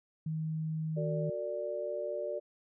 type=tone; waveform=sine; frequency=157.9 Hz; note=D#3; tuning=26 cents sharp; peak=-32 dBFS; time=0.26-1.3 s; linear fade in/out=5 ms
type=chord; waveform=sine; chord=Gb augmented; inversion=none; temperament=equal with one note detuned; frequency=370 / 454.7 / 587.3 Hz; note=Gb4 / Bb4 / D5; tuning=0 / -43 / 0 cents; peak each=-41 / -40 / -35 dBFS; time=0.96-2.4 s; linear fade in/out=20 ms
effects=none